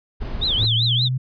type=noise; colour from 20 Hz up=brown; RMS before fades=-27 dBFS; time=0.2-0.67 s; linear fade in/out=20 ms
type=tone with vibrato; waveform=sine; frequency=3514 Hz; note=A7; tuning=3 cents flat; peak=-18 dBFS; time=0.41-1.09 s; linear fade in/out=20 ms; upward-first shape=triangle; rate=5.2 Hz; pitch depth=290 cents each way
type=exponential sweep; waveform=sine; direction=up; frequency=108 to 130.81 Hz; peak=-19 dBFS; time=0.58-1.18 s; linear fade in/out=10 ms
effects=resampled to 11025 Hz